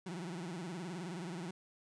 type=tone with vibrato; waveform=30% pulse; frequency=174.61 Hz; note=F3; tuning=in tune; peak=-38 dBFS; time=0.06-1.51 s; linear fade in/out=5 ms; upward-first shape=sine; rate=19 Hz; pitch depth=160 cents each way; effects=resampled to 22050 Hz + 12-bit